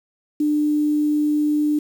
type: tone with quantisation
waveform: sine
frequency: 298.6 Hz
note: D4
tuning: 29 cents sharp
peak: -16 dBFS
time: 0.4-1.79 s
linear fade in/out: 5 ms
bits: 7
effects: none